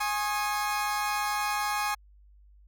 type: chord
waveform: 30% pulse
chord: Ab suspended fourth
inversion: none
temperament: equal with one note detuned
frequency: 830.6 / 1080.9 / 1244.5 Hz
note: Ab5 / Db6 / Eb6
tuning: 0 / -44 / 0 cents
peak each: -27 / -31 / -31 dBFS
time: 0-1.95 s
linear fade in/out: 10 ms
effects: added 50 Hz sine -53 dBFS peak until 2.67 s

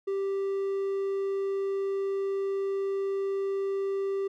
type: tone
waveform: triangle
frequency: 392 Hz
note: G4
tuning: in tune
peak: -25 dBFS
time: 0.07-4.28 s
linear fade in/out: 10 ms
effects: none

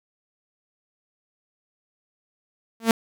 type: tone with exponential growth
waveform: sawtooth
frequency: 226.8 Hz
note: A#3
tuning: 47 cents flat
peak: -6 dBFS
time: 2.8-2.91 s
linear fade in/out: 2 ms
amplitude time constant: 23 ms
effects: none

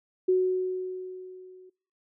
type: tone with level ramp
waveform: sine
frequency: 370 Hz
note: F#4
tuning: in tune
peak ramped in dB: -18 to -48 dBFS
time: 0.28-1.7 s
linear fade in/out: 10 ms
effects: noise-tail reverb RT60 0.5 s tail -26 dB re dry

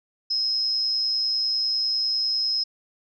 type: tone with amplitude modulation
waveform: sine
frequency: 5140 Hz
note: E8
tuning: 45 cents flat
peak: -19 dBFS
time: 0.3-2.64 s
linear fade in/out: 10 ms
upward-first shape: sine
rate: 250 Hz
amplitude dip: 50%
effects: none

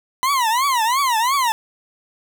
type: tone with vibrato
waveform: 40% pulse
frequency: 996 Hz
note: B5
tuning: 14 cents sharp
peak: -15 dBFS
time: 0.23-1.52 s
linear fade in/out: 0 ms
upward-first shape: triangle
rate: 2.9 Hz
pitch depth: 260 cents each way
effects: none

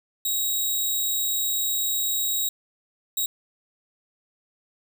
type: tone bursts at uneven times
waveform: 5% pulse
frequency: 3816 Hz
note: A#7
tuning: 40 cents sharp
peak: -15 dBFS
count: 2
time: 0.25-2.49 / 3.17-3.26 s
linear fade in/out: 5 ms
effects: none

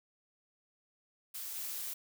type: noise with level steps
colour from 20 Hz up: blue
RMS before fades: -42 / -40 dBFS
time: 1.34-1.94 s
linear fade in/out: 10 ms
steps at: 1.55 s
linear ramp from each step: 5 ms
effects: none

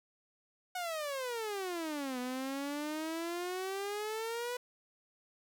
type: exponential two-way sweep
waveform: sawtooth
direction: down then up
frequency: 740 to 246.8 to 496.5 Hz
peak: -32 dBFS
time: 0.75-4.57 s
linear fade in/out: 5 ms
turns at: 2.19 s
effects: none

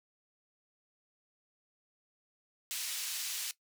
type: band-pass noise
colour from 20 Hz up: pink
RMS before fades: -38 dBFS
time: 2.71-3.51 s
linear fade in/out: 0 ms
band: 3300 to 16000 Hz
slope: 12 dB/octave
effects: noise-tail reverb RT60 0.1 s tail -17 dB re dry

